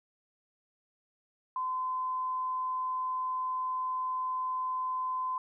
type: tone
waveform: sine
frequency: 1025 Hz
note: C6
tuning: 36 cents flat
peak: -30 dBFS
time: 1.56-5.38 s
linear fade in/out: 2 ms
effects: none